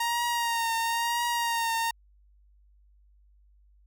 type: tone with vibrato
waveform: sawtooth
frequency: 932.3 Hz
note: A#5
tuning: in tune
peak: -22 dBFS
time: 0-1.91 s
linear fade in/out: 5 ms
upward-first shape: triangle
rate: 1 Hz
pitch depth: 41 cents each way
effects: added 50 Hz sine -57 dBFS peak until 3.86 s